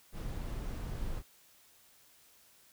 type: noise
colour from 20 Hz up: brown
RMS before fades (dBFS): -38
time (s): 0.12-1.23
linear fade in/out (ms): 50
effects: white hiss -63 dBFS RMS until 2.72 s